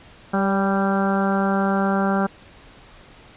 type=harmonic tone with a mistuned harmonic; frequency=196 Hz; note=G3; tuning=in tune; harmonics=1 / 2 / 3 / 4 / 5 / 6 / 7 / 8; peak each=-20 / -27 / -27 / -26 / -32 / -32 / -28 / -32 dBFS; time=0.33-2.27 s; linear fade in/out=10 ms; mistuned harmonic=3; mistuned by=-22 cents; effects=pink hiss -47 dBFS RMS until 3.36 s + resampled to 8000 Hz